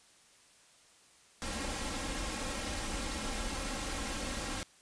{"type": "noise with comb filter", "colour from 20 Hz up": "pink", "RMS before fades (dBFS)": -37, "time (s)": [1.42, 4.63], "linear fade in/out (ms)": 0, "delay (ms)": 3.7, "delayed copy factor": 0.65, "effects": ["white hiss -62 dBFS RMS until 4.81 s", "resampled to 22050 Hz"]}